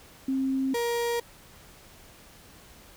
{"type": "tone pair in turn", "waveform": ["sine", "35% pulse"], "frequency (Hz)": [266.3, 471.8], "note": ["C4", "A#4"], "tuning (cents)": [31, 21], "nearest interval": "minor seventh", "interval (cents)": 990, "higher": "second", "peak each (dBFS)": -24, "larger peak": "neither", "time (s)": [[0.28, 0.74], [0.74, 1.2]], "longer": "neither", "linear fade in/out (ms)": 5, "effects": ["pink hiss -52 dBFS RMS until 2.96 s"]}